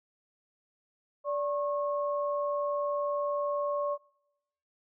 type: tone pair together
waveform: sine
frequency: 580.6 / 1090 Hz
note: D5 / C#6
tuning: -20 / -29 cents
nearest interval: major seventh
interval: 1091 cents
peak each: -29 / -34 dBFS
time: 1.24-3.98 s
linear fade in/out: 50 ms
effects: noise-tail reverb RT60 0.8 s tail -22 dB re dry